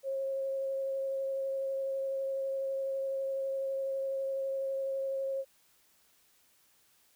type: tone with vibrato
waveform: sine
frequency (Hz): 540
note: C#5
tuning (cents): -45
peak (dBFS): -31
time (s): 0.03-5.45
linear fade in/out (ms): 50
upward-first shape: sine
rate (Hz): 12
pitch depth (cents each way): 10
effects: white hiss -67 dBFS RMS until 7.15 s